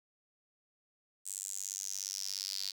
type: tone with high-pass filter sweep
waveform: sawtooth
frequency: 97.1 Hz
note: G2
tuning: 16 cents flat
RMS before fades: -40 dBFS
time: 1.25-2.72 s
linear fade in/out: 20 ms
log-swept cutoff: 8000 to 4500 Hz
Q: 5.6
effects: none